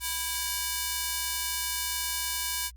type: ring-modulated tone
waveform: 5% pulse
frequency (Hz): 1311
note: E6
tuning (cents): -10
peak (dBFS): -14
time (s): 0-2.71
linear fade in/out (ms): 50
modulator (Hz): 322
effects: added 60 Hz sine -46 dBFS peak until 2.76 s + Opus 32 kbps